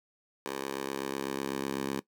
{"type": "tone with high-pass filter sweep", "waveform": "10% pulse", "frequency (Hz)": 68, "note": "C#2", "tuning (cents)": -33, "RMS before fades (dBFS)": -35, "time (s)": [0.46, 2], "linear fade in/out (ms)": 0, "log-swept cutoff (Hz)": [450, 240], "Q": 1.1, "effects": ["noise-tail reverb RT60 0.1 s tail -18 dB re dry"]}